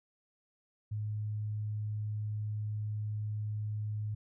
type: tone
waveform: sine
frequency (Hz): 106.1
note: G#2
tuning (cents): +38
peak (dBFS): -33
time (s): 0.91-4.15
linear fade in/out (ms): 10
effects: none